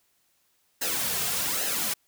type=noise with flanger; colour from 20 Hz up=white; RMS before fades=-28 dBFS; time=0.81-1.94 s; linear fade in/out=10 ms; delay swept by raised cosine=0.85 to 3.55 ms; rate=1.2 Hz; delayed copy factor=-0.65; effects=white hiss -69 dBFS RMS until 2.07 s